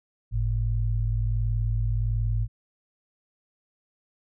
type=tone pair together; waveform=sine; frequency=49.05 / 110.4 Hz; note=G1 / A2; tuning=+2 / +6 cents; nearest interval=octave + major second; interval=1404 cents; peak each=-25 dBFS; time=0.31-2.48 s; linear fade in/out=50 ms; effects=none